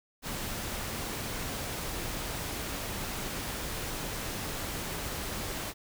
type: noise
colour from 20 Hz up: pink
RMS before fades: -36 dBFS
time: 0.22-5.74 s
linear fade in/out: 50 ms
effects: none